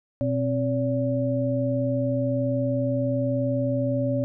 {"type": "tone cluster", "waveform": "sine", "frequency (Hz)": [122.6, 263.8, 571], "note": ["B2", "C4", "D5"], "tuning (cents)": [-12, 14, -49], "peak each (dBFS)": -26, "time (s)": [0.21, 4.24], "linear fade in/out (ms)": 0, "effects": []}